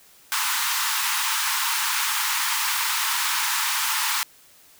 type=high-pass noise; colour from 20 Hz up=pink; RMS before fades=-24 dBFS; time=0.32-4.23 s; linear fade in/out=0 ms; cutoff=860 Hz; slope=96 dB/octave; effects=white hiss -53 dBFS RMS until 4.79 s